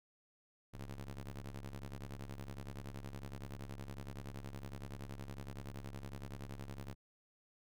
sawtooth ring-modulated tone, 69.3 Hz, C#2, in tune, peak -38 dBFS, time 0.73-6.95 s, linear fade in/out 20 ms, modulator 40 Hz, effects none

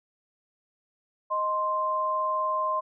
sine tone pair together, 622.3 / 1046.5 Hz, D#5 / C6, 0 / 0 cents, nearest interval major sixth, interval 900 cents, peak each -31 / -25 dBFS, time 1.3-2.81 s, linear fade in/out 20 ms, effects none

